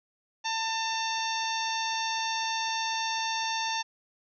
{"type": "harmonic tone with a mistuned harmonic", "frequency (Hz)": 896, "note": "A5", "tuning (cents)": 31, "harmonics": [1, 2, 3, 4, 5, 6, 7], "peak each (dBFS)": [-31, -37, -37, -37, -39, -37, -41], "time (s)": [0.44, 3.83], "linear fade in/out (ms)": 20, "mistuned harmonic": 6, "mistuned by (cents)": 55, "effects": []}